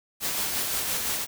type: noise with tremolo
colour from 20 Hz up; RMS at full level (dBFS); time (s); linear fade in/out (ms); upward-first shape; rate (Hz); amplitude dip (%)
white; -27; 0.2-1.27; 50; sine; 5.8; 30
effects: none